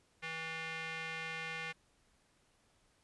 square tone with band-pass filter, 162 Hz, E3, 30 cents flat, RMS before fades -42 dBFS, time 0.22-1.73 s, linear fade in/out 20 ms, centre 2200 Hz, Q 2.3, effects pink hiss -72 dBFS RMS until 3.03 s + resampled to 24000 Hz

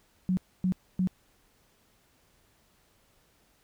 sine tone bursts, 184.4 Hz, F#3, 6 cents flat, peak -23 dBFS, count 3, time 0.29-1.073 s, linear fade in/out 0 ms, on 81 ms, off 270 ms, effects pink hiss -66 dBFS RMS until 3.63 s

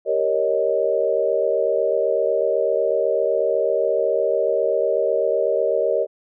sine chord, Eb dominant seventh, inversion first, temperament equal, 392 / 466.2 / 554.4 / 622.3 Hz, G4 / Bb4 / Db5 / Eb5, 0 / 0 / 0 / 0 cents, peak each -25 / -22 / -22 / -22 dBFS, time 0.05-6.07 s, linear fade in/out 50 ms, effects none

